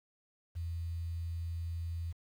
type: tone with quantisation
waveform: sine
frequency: 84 Hz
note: E2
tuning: 33 cents sharp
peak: -35 dBFS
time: 0.55-2.13 s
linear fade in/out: 20 ms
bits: 10
effects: none